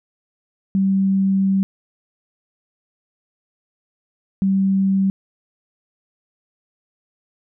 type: tone bursts at uneven times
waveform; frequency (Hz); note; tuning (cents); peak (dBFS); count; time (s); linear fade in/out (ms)
sine; 193.4; G3; -23; -14; 2; 0.75-1.63 / 4.42-5.1; 0
effects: none